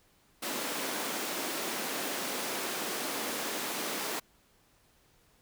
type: high-pass noise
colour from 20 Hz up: pink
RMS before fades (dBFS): -35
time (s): 0.42-4.2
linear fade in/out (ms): 10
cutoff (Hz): 240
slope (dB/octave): 24
effects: pink hiss -66 dBFS RMS until 5.41 s